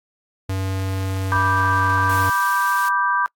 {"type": "tone", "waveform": "square", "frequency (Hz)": 95.5, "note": "G2", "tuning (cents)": -45, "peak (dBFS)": -22, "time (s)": [0.49, 2.3], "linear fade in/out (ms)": 5}
{"type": "chord", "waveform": "sine", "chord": "G major", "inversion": "first", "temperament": "just", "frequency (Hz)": [980, 1176, 1568], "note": ["B5", "D6", "G6"], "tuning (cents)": [-14, 2, 0], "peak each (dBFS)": -21, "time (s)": [1.32, 3.26], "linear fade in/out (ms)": 0}
{"type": "high-pass noise", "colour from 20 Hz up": "white", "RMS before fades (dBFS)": -34, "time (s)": [2.09, 2.89], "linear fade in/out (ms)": 5, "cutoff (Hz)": 830, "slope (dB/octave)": 48}
{"effects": ["noise-tail reverb RT60 0.1 s tail -26 dB re dry", "AAC 64 kbps"]}